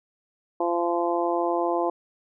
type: harmonic tone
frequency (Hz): 172.1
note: F3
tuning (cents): -25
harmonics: 2 / 3 / 4 / 5 / 6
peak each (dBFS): -26 / -29 / -27 / -30 / -31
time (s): 0.6-1.9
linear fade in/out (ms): 5
effects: none